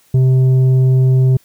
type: tone with tanh clipping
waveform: sine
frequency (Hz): 129.9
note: C3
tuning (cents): -12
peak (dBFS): -9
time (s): 0.14-1.37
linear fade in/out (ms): 5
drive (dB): 6
effects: white hiss -53 dBFS RMS until 1.44 s